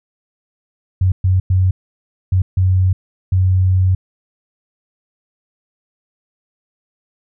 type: tone bursts at uneven times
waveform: sine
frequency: 93 Hz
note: F#2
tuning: 9 cents sharp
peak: -10 dBFS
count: 6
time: 1.01-1.12 / 1.24-1.4 / 1.5-1.71 / 2.32-2.42 / 2.57-2.93 / 3.32-3.95 s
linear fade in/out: 5 ms
effects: none